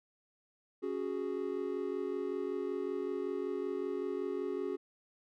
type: chord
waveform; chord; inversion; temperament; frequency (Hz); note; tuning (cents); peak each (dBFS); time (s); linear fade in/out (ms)
triangle; C# suspended fourth; none; equal; 277.2 / 370 / 415.3; C#4 / F#4 / G#4; 0 / 0 / 0; -39 / -35 / -36; 0.82-4.77; 20
effects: none

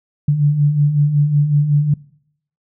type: beating tone pair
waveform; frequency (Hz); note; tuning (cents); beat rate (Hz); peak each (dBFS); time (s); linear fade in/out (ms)
sine; 142.2 / 147.6; C#3 / D3; +45 / +9; 5.4; -19 / -12; 0.28-1.94; 5
effects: noise-tail reverb RT60 0.7 s tail -23 dB re dry

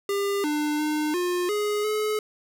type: tone with pitch steps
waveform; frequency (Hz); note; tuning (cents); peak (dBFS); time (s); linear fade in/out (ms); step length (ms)
square; 400.5 / 299.2 / 303.4 / 356.2 / 417 / 426.7; G4 / D4 / D#4 / F4 / G#4 / G#4; +37 / +32 / -44 / +34 / +7 / +47; -24; 0.09-2.19; 2; 350
effects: none

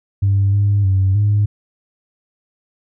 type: tone with pitch steps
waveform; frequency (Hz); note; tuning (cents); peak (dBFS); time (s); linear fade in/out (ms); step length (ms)
sine; 98.9 / 101.4 / 95.7 / 103.5; G2 / G#2 / G2 / G#2; +16 / -41 / -41 / -5; -10; 0.22-1.46; 10; 310
effects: tanh soft clip ceiling -8 dBFS

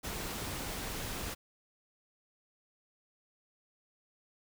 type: noise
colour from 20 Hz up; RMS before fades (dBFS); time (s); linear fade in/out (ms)
pink; -39; 0.03-1.35; 20
effects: none

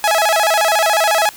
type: tone with vibrato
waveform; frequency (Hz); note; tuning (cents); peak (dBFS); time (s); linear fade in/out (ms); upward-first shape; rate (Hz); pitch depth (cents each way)
sawtooth; 740; F#5; 0; -8; 0.04-1.29; 0; square; 14; 220
effects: white hiss -38 dBFS RMS until 1.36 s

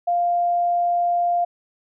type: tone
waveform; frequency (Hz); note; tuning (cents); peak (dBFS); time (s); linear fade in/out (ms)
sine; 698.5; F5; 0; -17; 0.07-1.45; 10
effects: none

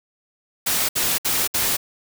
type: noise bursts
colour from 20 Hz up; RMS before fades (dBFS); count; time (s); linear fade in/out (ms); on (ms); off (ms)
white; -21; 4; 0.66-1.769; 10; 230; 63
effects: none

